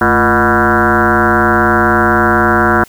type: tone with frequency modulation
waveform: sine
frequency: 860 Hz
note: A5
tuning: 40 cents flat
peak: -7 dBFS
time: 0.01-2.84 s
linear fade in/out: 5 ms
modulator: 128 Hz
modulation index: 5.8
effects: white hiss -42 dBFS RMS until 2.88 s